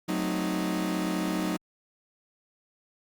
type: chord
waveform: 40% pulse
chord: F# diminished seventh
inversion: none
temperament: equal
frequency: 185 / 220 / 261.6 / 311.1 Hz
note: F#3 / A3 / C4 / Eb4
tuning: 0 / 0 / 0 / 0 cents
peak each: -30 / -35 / -36 / -30 dBFS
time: 0.08-1.57 s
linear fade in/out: 10 ms
effects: Opus 48 kbps